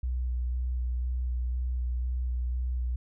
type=tone with vibrato; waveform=sine; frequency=61.74 Hz; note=B1; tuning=in tune; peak=-27 dBFS; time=0.03-2.96 s; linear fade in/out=5 ms; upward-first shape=square; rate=2 Hz; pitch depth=14 cents each way; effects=none